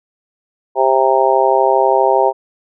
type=harmonic tone; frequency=132.4 Hz; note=C3; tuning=21 cents sharp; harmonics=3 / 4 / 5 / 6 / 7; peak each=-16 / -16 / -16 / -16 / -16 dBFS; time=0.75-2.33 s; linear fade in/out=50 ms; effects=none